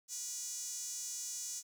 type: tone with high-pass filter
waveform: sawtooth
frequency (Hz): 486.8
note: B4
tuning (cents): -25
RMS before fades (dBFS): -42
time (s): 0.08-1.63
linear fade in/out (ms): 50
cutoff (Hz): 6500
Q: 4.7
effects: 11-bit